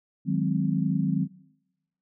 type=chord; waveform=sine; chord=Ab dominant seventh; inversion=second; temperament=equal; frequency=155.56 / 185 / 207.7 / 261.6 Hz; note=Eb3 / Gb3 / Ab3 / C4; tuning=0 / 0 / 0 / 0 cents; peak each=-27 / -26 / -30 / -29 dBFS; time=0.25-1.28 s; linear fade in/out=50 ms; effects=noise-tail reverb RT60 0.9 s tail -22 dB re dry